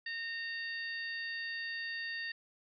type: harmonic tone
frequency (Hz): 920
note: A#5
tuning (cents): -23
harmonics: 2 / 3 / 4 / 5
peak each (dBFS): -38 / -47 / -50 / -46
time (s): 0.06-2.32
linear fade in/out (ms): 5
effects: none